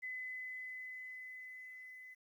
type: tone with level ramp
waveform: sine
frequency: 2019 Hz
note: B6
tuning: 38 cents sharp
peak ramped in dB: -40 to -51 dBFS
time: 0.02-2.15 s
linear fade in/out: 20 ms
effects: 12-bit